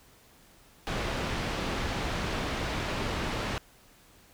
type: low-pass noise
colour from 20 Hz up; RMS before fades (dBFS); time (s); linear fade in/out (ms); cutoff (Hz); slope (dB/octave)
pink; -32; 0.87-3.58; 0; 3900; 12
effects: pink hiss -58 dBFS RMS until 4.33 s